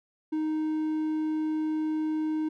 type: tone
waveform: triangle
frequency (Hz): 311.1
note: D#4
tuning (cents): 0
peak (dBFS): -24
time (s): 0.32-2.49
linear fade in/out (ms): 10
effects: none